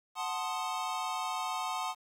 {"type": "chord", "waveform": "square", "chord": "F# diminished seventh", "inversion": "none", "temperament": "equal", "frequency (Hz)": [740, 880, 1046.5, 1244.5], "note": ["F#5", "A5", "C6", "Eb6"], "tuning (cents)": [0, 0, 0, 0], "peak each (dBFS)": [-39, -39, -39, -40], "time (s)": [0.15, 1.95], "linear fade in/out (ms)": 50, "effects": ["low-pass 10000 Hz 12 dB/octave", "10-bit"]}